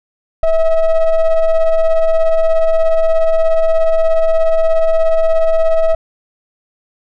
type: ring-modulated tone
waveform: triangle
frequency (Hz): 320.6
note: E4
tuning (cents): -48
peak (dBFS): -3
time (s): 0.43-5.95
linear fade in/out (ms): 5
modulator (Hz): 329
effects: none